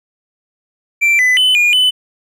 triangle tone with pitch steps, 2348 / 2004 / 3021 / 2431 / 3010 Hz, D7 / B6 / F#7 / D#7 / F#7, -1 / +25 / +35 / -41 / +29 cents, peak -7 dBFS, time 1.01-1.91 s, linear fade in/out 20 ms, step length 180 ms, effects none

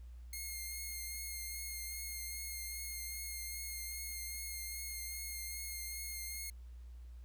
5% pulse tone with vibrato, 2137 Hz, C7, 36 cents sharp, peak -32 dBFS, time 0.33-6.5 s, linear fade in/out 2 ms, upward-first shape triangle, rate 2.5 Hz, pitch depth 24 cents each way, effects added 60 Hz sine -48 dBFS peak until 7.24 s + pink hiss -73 dBFS RMS until 7.24 s

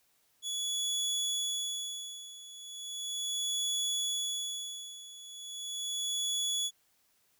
25% pulse tone with tremolo, 3396 Hz, G#7, 38 cents sharp, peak -26 dBFS, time 0.42-6.71 s, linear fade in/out 50 ms, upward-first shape sine, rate 0.37 Hz, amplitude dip 85%, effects white hiss -71 dBFS RMS until 7.39 s

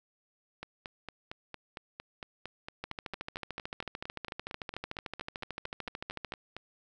two click trains, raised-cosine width 0.3 ms, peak -24 / -21 dBFS, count 27 / 48, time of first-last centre 0.63-6.566 / 2.84-6.321 s, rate 4.38 / 13.5 Hz, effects none

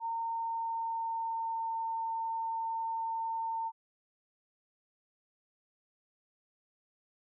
sine tone with pitch glide, 915 to 905.5 Hz, A#5 to A5, -32 to +49 cents, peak -32 dBFS, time 0-3.72 s, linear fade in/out 50 ms, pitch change -19 cents, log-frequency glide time 0.24-1.84 s, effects none

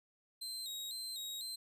sawtooth tone with vibrato, 3951 Hz, B7, in tune, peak -38 dBFS, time 0.41-1.56 s, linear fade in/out 10 ms, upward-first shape square, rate 2 Hz, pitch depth 69 cents each way, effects resampled to 32000 Hz

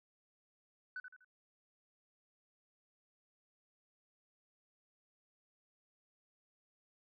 sine tone with echo, 1498 Hz, F#6, 21 cents sharp, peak -39 dBFS, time 0.96-1 s, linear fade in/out 2 ms, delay 82 ms, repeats 3, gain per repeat -8 dB, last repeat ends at 1.246 s, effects tanh soft clip ceiling -38 dBFS

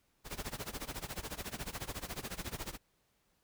pink noise with tremolo, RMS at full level -39 dBFS, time 0.24-2.78 s, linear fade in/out 50 ms, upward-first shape sine, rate 14 Hz, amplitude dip 90%, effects pink hiss -75 dBFS RMS until 3.43 s

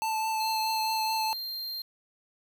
square tone with vibrato, 880 Hz, A5, in tune, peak -28 dBFS, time 0.02-1.33 s, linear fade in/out 0 ms, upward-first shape triangle, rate 4.7 Hz, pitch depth 17 cents each way
square tone, 4186 Hz, C8, in tune, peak -34 dBFS, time 0.4-1.82 s, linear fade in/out 5 ms
effects 9-bit

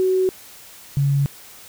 sine tone pair in turn, 374 / 140.09 Hz, F#4 / C#3, +19 / +19 cents, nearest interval octave + perfect fourth, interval 1700 cents, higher first, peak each -15 dBFS, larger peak neither, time 0-0.29 / 0.97-1.26 s, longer neither, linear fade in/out 0 ms, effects white hiss -43 dBFS RMS until 1.68 s

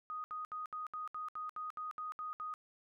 sine tone bursts, 1244.5 Hz, D#6, in tune, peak -39 dBFS, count 12, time 0.1-2.539 s, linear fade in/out 0 ms, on 140 ms, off 69 ms, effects none

